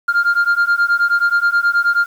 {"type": "beating tone pair", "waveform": "sine", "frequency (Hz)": [1396.9, 1406.3], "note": ["F6", "F6"], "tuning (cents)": [0, 12], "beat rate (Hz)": 9.4, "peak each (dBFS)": -13, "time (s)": [0.08, 2.06], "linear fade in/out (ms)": 10, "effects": ["tanh soft clip ceiling -9 dBFS", "7-bit"]}